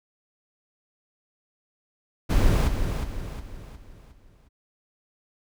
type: noise with echo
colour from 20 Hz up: brown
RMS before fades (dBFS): -19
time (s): 2.29-2.69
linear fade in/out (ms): 20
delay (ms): 360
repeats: 5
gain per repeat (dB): -7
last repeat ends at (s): 4.49
effects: none